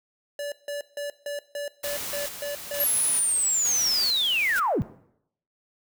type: tone bursts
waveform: square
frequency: 577 Hz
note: D5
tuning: 31 cents flat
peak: -30 dBFS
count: 9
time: 0.39-2.84 s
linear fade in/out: 2 ms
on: 130 ms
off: 160 ms
type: noise with tremolo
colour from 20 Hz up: white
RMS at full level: -33 dBFS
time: 1.83-4.6 s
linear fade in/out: 10 ms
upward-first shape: square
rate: 1.1 Hz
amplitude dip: 50%
type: linear sweep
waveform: sine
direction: down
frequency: 11640 to 82.7 Hz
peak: -21 dBFS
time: 2.8-4.82 s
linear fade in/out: 0 ms
effects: noise-tail reverb RT60 0.7 s tail -18 dB re dry